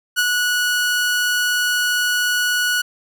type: tone with ADSR envelope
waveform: sawtooth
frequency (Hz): 1467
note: F#6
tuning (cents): -15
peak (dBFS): -10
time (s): 0.16-2.82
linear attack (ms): 30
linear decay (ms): 41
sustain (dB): -3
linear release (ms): 11
effects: none